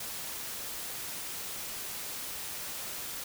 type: noise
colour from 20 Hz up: white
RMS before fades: -39 dBFS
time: 0-3.24 s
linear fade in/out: 5 ms
effects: none